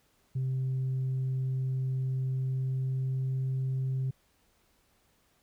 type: tone with pitch glide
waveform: sine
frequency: 130.81 to 131.57 Hz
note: C3 to C3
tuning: 0 to +10 cents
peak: -26 dBFS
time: 0.35-4.11 s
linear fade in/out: 10 ms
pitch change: +10 cents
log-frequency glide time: 2.26-3.46 s
effects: tanh soft clip ceiling -26 dBFS + pink hiss -69 dBFS RMS until 5.42 s